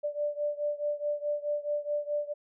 sine beating tone pair, 587 / 591.7 Hz, D5 / D5, -1 / +13 cents, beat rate 4.7 Hz, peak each -31 / -33 dBFS, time 0.03-2.34 s, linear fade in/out 20 ms, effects none

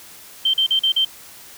sine tone bursts, 3128 Hz, G7, 4 cents flat, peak -14 dBFS, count 5, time 0.45-1.049 s, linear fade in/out 5 ms, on 87 ms, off 41 ms, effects white hiss -42 dBFS RMS until 1.57 s

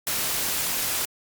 white noise, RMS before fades -26 dBFS, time 0.07-1.05 s, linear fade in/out 0 ms, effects Opus 48 kbps

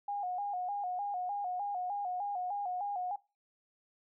sine tone with vibrato, 768 Hz, G5, 36 cents flat, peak -33 dBFS, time 0.08-3.16 s, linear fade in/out 5 ms, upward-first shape square, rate 3.3 Hz, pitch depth 98 cents each way, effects noise-tail reverb RT60 0.3 s tail -23 dB re dry

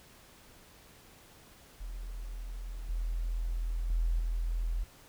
sine tone with level steps, 41.59 Hz, E1, 16 cents sharp, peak -37 / -30 / -26 / -29 dBFS, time 1.8-4.84 s, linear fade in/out 10 ms, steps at 2.89 / 3.9 / 4.19 s, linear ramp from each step 2 ms, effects pink hiss -57 dBFS RMS until 5.08 s

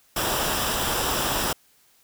pink noise with comb filter, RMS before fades -25 dBFS, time 0.16-1.53 s, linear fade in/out 5 ms, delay 0.46 ms, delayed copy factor -0.55, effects white hiss -60 dBFS RMS until 2.03 s

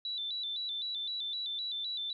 sine tone with vibrato, 3729 Hz, A#7, in tune, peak -34 dBFS, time 0.05-2.13 s, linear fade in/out 2 ms, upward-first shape square, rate 3.9 Hz, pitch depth 88 cents each way, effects none

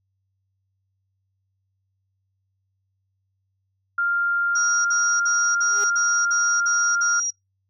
sine tone, 1396.9 Hz, F6, in tune, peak -19 dBFS, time 3.98-7.2 s, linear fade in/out 5 ms
sine tone bursts, 5710 Hz, F8, 37 cents sharp, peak -22 dBFS, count 8, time 4.55-7.307 s, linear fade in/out 10 ms, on 300 ms, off 51 ms
sawtooth tone with exponential growth, 408.2 Hz, G#4, 30 cents flat, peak -27 dBFS, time 5.56-5.84 s, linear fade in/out 0 ms, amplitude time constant 59 ms
effects noise-tail reverb RT60 0.2 s tail -26 dB re dry + added 96 Hz sine -70 dBFS peak until 7.69 s

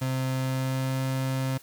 35% pulse tone with pitch glide, 130.81 to 132.18 Hz, C3 to C3, 0 to +18 cents, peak -24 dBFS, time 0.01-1.58 s, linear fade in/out 10 ms, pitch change +18 cents, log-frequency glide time 0.35-1.01 s, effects white hiss -53 dBFS RMS until 1.62 s

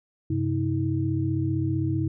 sine tone cluster, 97.8 / 133.3 / 319 Hz, G2 / C3 / D#4, -4 / +33 / +43 cents, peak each -27 dBFS, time 0.3-2.08 s, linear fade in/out 5 ms, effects none

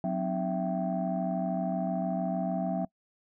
sine tone cluster, 182.1 / 255.2 / 301.6 / 666 / 773 Hz, F#3 / C4 / D4 / E5 / G5, -27 / -43 / +46 / +18 / -24 cents, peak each -30 / -35 / -39 / -32 / -36 dBFS, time 0.04-2.85 s, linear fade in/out 2 ms, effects noise-tail reverb RT60 0.1 s tail -24 dB re dry + tanh soft clip ceiling -20 dBFS

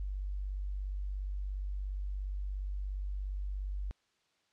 sine tone, 48.55 Hz, G1, 16 cents flat, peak -34 dBFS, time 0-3.91 s, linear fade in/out 0 ms, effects white hiss -74 dBFS RMS until 4.52 s + low-pass 5000 Hz 12 dB/octave

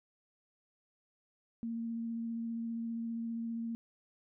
sine tone with vibrato, 230 Hz, A#3, 23 cents flat, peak -35 dBFS, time 1.63-3.75 s, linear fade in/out 0 ms, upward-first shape sine, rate 15 Hz, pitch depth 11 cents each way, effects none

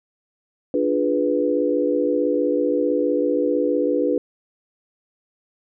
sine chord, D diminished seventh, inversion none, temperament equal, 293.7 / 349.2 / 415.3 / 493.9 Hz, D4 / F4 / Ab4 / Cb5, 0 / 0 / 0 / 0 cents, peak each -22 / -25 / -25 / -21 dBFS, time 0.74-4.18 s, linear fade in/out 2 ms, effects none

